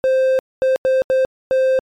triangle tone bursts at uneven times, 523.3 Hz, C5, in tune, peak -10 dBFS, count 5, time 0.04-0.39 / 0.62-0.76 / 0.85-1.02 / 1.1-1.25 / 1.51-1.79 s, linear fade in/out 0 ms, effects MP3 96 kbps

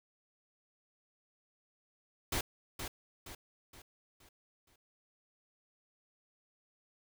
pink noise with echo, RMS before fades -34 dBFS, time 2.32-2.41 s, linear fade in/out 5 ms, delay 470 ms, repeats 5, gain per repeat -7 dB, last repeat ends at 4.76 s, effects none

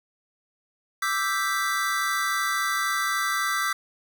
square chord, E minor seventh, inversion third, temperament equal, 1174.7 / 1318.5 / 1568 / 1975.5 Hz, D6 / E6 / G6 / B6, 0 / 0 / 0 / 0 cents, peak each -30 dBFS, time 1.02-3.73 s, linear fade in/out 5 ms, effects none

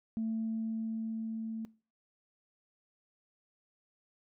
sine tone with level ramp, 223.1 Hz, A3, 24 cents sharp, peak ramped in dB -30 to -36 dBFS, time 0.17-1.65 s, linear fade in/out 0 ms, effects noise-tail reverb RT60 0.4 s tail -22 dB re dry + tanh soft clip ceiling -27 dBFS

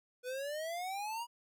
square exponential sweep, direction up, 489.4 to 970 Hz, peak -38 dBFS, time 0.23-1.27 s, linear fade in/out 50 ms, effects none

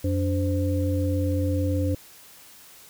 sine tone cluster, 90.4 / 289.4 / 516 Hz, F#2 / D4 / C5, -40 / -25 / -24 cents, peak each -23 / -27 / -30 dBFS, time 0.04-1.95 s, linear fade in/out 5 ms, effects white hiss -49 dBFS RMS until 2.89 s

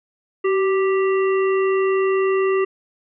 harmonic tone with a mistuned harmonic, 392 Hz, G4, in tune, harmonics 1 / 3 / 5 / 7, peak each -16 / -26 / -30 / -33 dBFS, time 0.44-2.65 s, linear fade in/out 10 ms, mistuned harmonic 1, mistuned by -39 cents, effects none

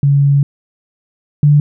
sine tone pair in turn, 141 / 146.67 Hz, C#3 / D3, +30 / -2 cents, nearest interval minor second, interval 68 cents, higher second, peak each -7 / -5 dBFS, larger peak second, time 0.03-0.43 / 1.43-1.6 s, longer first, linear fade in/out 2 ms, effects none

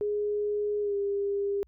sine tone with pitch glide, 415.3 to 401.4 Hz, G#4 to G4, 0 to +41 cents, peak -26 dBFS, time 0.01-1.63 s, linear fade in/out 0 ms, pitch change -59 cents, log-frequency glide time 0.81-0.95 s, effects added 60 Hz sine -59 dBFS peak until 1.67 s

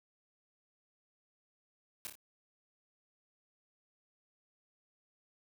white noise with echo, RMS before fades -41 dBFS, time 2.05-2.07 s, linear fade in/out 0 ms, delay 28 ms, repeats 3, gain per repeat -5 dB, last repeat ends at 2.154 s, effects none

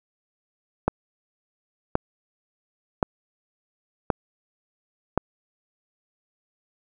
click train, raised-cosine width 1 ms, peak -5 dBFS, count 5, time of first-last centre 0.88-5.176 s, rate 0.931 Hz, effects none

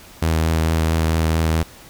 sawtooth tone with vibrato, 80.6 Hz, E2, 38 cents flat, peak -12 dBFS, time 0.22-1.63 s, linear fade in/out 5 ms, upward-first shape triangle, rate 4.5 Hz, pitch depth 19 cents each way, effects pink hiss -43 dBFS RMS until 1.89 s

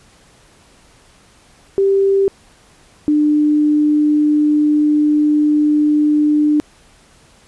sine tone pair in turn, 392 / 299.2 Hz, G4 / D4, 0 / +32 cents, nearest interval perfect fourth, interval 468 cents, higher first, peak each -10 dBFS, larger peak neither, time 1.78-2.28 / 3.08-6.6 s, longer second, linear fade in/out 0 ms, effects pink hiss -49 dBFS RMS until 7.47 s + resampled to 24000 Hz

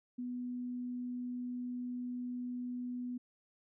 sine tone, 246.9 Hz, B3, in tune, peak -37 dBFS, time 0.18-3.18 s, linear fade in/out 10 ms, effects none

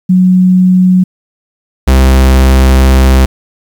sine / 45% pulse tone pair in turn, 183.8 / 65.59 Hz, F#3 / C2, -11 / +5 cents, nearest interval octave + tritone, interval 1784 cents, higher first, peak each -3 dBFS, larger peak neither, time 0.09-1.04 / 1.87-3.26 s, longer second, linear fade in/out 10 ms, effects 7-bit

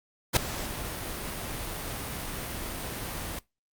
pink noise with ADSR envelope, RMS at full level -19 dBFS, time 0.33-3.39 s, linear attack 36 ms, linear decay 5 ms, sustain -16 dB, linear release 3 ms, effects noise-tail reverb RT60 0.2 s tail -21 dB re dry + Opus 48 kbps

